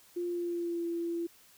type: tone with pitch glide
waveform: sine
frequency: 350 to 339.1 Hz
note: F4 to E4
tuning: +4 to +49 cents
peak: -31 dBFS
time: 0.16-1.27 s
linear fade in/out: 10 ms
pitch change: -55 cents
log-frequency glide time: 0.26-0.86 s
effects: white hiss -60 dBFS RMS until 1.57 s